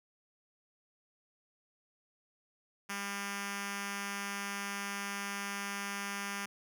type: tone with notch filter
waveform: 5% pulse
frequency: 200 Hz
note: G3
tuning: 35 cents sharp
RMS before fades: -39 dBFS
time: 2.89-6.46 s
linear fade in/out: 10 ms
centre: 520 Hz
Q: 0.7
effects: none